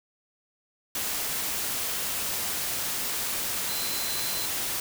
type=tone in noise; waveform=sine; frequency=4073 Hz; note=C8; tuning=47 cents flat; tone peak=-35 dBFS; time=3.69-4.46 s; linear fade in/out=2 ms; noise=white; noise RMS=-30 dBFS; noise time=0.95-4.8 s; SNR=-8 dB; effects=none